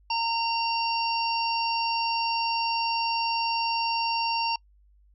harmonic tone, 920 Hz, A#5, 23 cents flat, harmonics 1 / 3 / 5 / 6, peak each -26 / -31 / -33 / -34 dBFS, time 0.1-4.56 s, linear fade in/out 5 ms, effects noise-tail reverb RT60 0.1 s tail -26 dB re dry + added 50 Hz sine -56 dBFS peak until 5.14 s

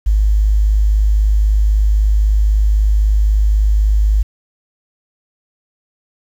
sine tone, 51.91 Hz, G#1, in tune, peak -9 dBFS, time 0.06-4.23 s, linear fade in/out 10 ms, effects 7-bit

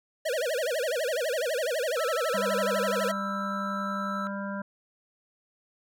square tone with vibrato, 554.4 Hz, C#5, in tune, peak -27 dBFS, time 0.25-3.12 s, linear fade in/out 10 ms, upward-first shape sine, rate 12 Hz, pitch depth 280 cents each way
triangle tone, 1318.5 Hz, E6, in tune, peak -30 dBFS, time 1.97-4.27 s, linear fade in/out 0 ms
harmonic tone, 198.5 Hz, G3, 22 cents sharp, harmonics 1 / 3 / 5 / 7 / 8, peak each -33 / -38 / -40 / -41 / -42 dBFS, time 2.34-4.62 s, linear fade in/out 5 ms
effects none

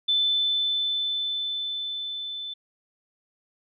sine tone with level ramp, 3520 Hz, A7, in tune, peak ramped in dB -19 to -32 dBFS, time 0.08-2.54 s, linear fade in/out 10 ms, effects none

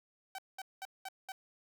sawtooth tone bursts, 766 Hz, G5, 40 cents flat, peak -37 dBFS, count 5, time 0.35-1.32 s, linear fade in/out 2 ms, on 34 ms, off 200 ms, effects none

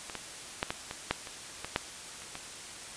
clicks, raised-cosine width 0.3 ms, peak -23 / -20 / -12 / -15 / -20 / -10 / -25 / -19 / -10 / -29 / -22 dBFS, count 11, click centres 0.098 / 0.153 / 0.629 / 0.705 / 0.911 / 1.11 / 1.272 / 1.646 / 1.761 / 2.22 / 2.354 s, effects white hiss -44 dBFS RMS until 2.96 s + resampled to 22050 Hz

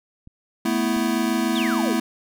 clicks, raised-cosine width 5 ms, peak -31 dBFS, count 2, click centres 0.274 / 0.966 s
square chord, A suspended second, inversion none, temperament equal, 220 / 246.9 / 329.6 Hz, A3 / B3 / E4, 0 / 0 / 0 cents, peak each -25 dBFS, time 0.65-2 s, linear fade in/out 5 ms
sine exponential sweep, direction down, 3951 to 337.1 Hz, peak -27 dBFS, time 1.55-1.95 s, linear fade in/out 10 ms
effects none

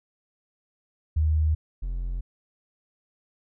sine / triangle tone pair in turn, 77.78 / 43.65 Hz, D#2 / F1, 0 / 0 cents, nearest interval minor seventh, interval 1000 cents, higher first, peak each -19 / -25 dBFS, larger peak first, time 1.16-1.55 / 1.82-2.21 s, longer neither, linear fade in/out 10 ms, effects none

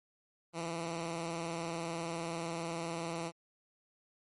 10% pulse tone with vibrato, 167.1 Hz, E3, 24 cents sharp, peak -28 dBFS, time 0.53-3.32 s, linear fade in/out 50 ms, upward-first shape triangle, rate 20 Hz, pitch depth 67 cents each way, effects MP3 48 kbps

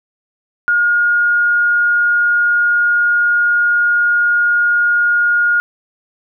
sine tone, 1428 Hz, F6, 38 cents sharp, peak -10 dBFS, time 0.68-5.6 s, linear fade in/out 0 ms, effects none

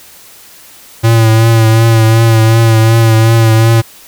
square tone with vibrato, 112.9 Hz, A2, 45 cents sharp, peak -5 dBFS, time 1.03-3.82 s, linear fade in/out 20 ms, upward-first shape triangle, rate 2.7 Hz, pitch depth 37 cents each way, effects white hiss -37 dBFS RMS until 4.07 s

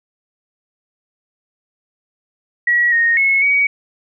sine tone with pitch steps, 1920 / 1858 / 2186 / 2257 Hz, B6 / A#6 / C#7 / C#7, -49 / -6 / -25 / +31 cents, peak -11 dBFS, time 2.67-3.67 s, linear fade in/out 5 ms, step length 250 ms, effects none

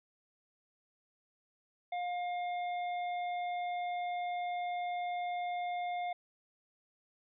harmonic tone, 710 Hz, F5, 28 cents sharp, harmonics 1 / 3 / 5, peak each -34 / -45 / -53 dBFS, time 1.92-6.13 s, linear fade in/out 5 ms, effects none

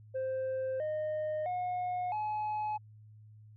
sine tone with pitch steps, 523.3 / 615.2 / 723.2 / 850.1 Hz, C5 / D#5 / F#5 / G#5, 0 / -20 / -40 / +40 cents, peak -29 dBFS, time 0.14-2.78 s, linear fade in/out 20 ms, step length 660 ms, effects tanh soft clip ceiling -31 dBFS + added 107 Hz sine -52 dBFS peak until 3.56 s

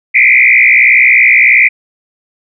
sine tone with frequency modulation, 2217 Hz, C#7, in tune, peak -3 dBFS, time 0.14-1.69 s, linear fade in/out 20 ms, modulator 61.5 Hz, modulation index 3.7, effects none

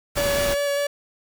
pink noise, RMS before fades -27 dBFS, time 0.15-0.55 s, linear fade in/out 20 ms
45% pulse tone with vibrato, 570 Hz, C#5, 48 cents sharp, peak -21 dBFS, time 0.17-0.87 s, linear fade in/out 5 ms, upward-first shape square, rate 5 Hz, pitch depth 10 cents each way
effects none

